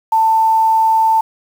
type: tone with quantisation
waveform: sine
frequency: 890 Hz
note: A5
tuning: 20 cents sharp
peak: -9 dBFS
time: 0.12-1.21 s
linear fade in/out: 5 ms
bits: 6
effects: none